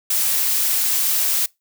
blue noise, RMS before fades -19 dBFS, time 0.1-1.46 s, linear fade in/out 5 ms, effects noise-tail reverb RT60 0.2 s tail -24 dB re dry

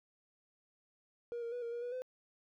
triangle tone with pitch steps, 474.7 / 466 / 488 / 467.3 / 475.5 / 486.7 / 509 Hz, A#4 / A#4 / B4 / A#4 / A#4 / B4 / C5, +31 / -1 / -21 / +4 / +34 / -25 / -48 cents, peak -35 dBFS, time 1.32-2.02 s, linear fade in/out 0 ms, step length 100 ms, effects tanh soft clip ceiling -33 dBFS

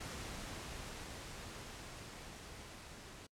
pink noise with level ramp, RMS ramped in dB -45 to -53 dBFS, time 0-3.27 s, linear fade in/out 10 ms, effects noise-tail reverb RT60 0.1 s tail -26 dB re dry + low-pass 9000 Hz 12 dB/octave

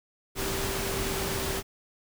sine tone in noise, 389.2 Hz, G4, 12 cents flat, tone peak -35 dBFS, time 0.35-1.63 s, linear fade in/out 50 ms, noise pink, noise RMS -31 dBFS, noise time 0.35-1.63 s, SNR -7 dB, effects none

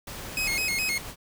pink noise, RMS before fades -38 dBFS, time 0.07-0.6 s, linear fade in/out 5 ms
sawtooth tone with vibrato, 2338 Hz, D7, 8 cents flat, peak -22 dBFS, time 0.37-0.98 s, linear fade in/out 2 ms, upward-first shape square, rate 4.8 Hz, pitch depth 140 cents each way
pink noise with tremolo, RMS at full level -38 dBFS, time 0.42-1.16 s, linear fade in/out 50 ms, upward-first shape sine, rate 11 Hz, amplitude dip 25%
effects none

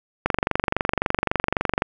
click train, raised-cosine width 0.5 ms, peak -4 dBFS, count 38, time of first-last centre 0.26-1.821 s, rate 23.7 Hz, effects none

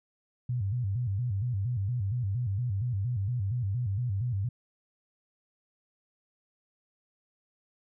sine tone with vibrato, 110 Hz, A2, in tune, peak -27 dBFS, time 0.49-4.49 s, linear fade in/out 5 ms, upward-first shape square, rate 4.3 Hz, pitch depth 200 cents each way, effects none

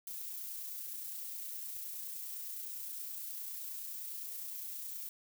violet noise with amplitude modulation, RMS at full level -42 dBFS, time 0.07-5.09 s, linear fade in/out 2 ms, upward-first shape sine, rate 29.7 Hz, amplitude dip 25%, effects none

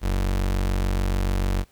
35% pulse tone, 46.89 Hz, F#1, 24 cents sharp, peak -19 dBFS, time 0.01-1.65 s, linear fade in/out 50 ms, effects pink hiss -60 dBFS RMS until 1.71 s

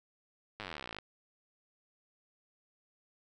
slowing click train, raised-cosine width 0.3 ms, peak -25 dBFS, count 29, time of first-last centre 0.6-0.986 s, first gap 9 ms, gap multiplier 1.03, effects none

